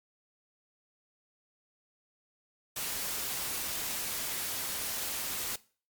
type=noise; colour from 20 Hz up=white; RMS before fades=-35 dBFS; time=2.76-5.56 s; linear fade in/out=5 ms; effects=noise-tail reverb RT60 0.4 s tail -20 dB re dry + MP3 96 kbps